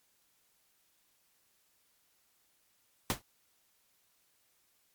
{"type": "noise with exponential decay", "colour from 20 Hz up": "pink", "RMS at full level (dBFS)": -27, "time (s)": [3.1, 3.22], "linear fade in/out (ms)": 0, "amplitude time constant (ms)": 25, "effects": ["white hiss -72 dBFS RMS until 4.94 s", "MP3 96 kbps"]}